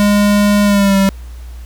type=tone with pitch glide; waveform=square; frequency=205.2 to 194.92 Hz; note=G#3 to G3; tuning=-21 to -10 cents; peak=-9 dBFS; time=0-1.09 s; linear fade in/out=0 ms; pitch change=-89 cents; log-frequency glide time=0.64-0.97 s; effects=added 60 Hz sine -27 dBFS peak until 1.65 s + pink hiss -45 dBFS RMS until 1.65 s